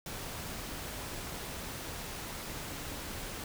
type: noise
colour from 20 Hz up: pink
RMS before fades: -41 dBFS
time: 0.06-3.44 s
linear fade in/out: 2 ms
effects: none